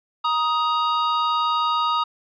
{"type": "tone pair together", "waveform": "square", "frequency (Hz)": [943, 1249.3], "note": ["A#5", "D#6"], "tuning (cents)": [20, 7], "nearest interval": "perfect fourth", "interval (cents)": 487, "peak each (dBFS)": [-25, -21], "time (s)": [0.24, 2.04], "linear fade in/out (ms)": 10, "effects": ["resampled to 11025 Hz"]}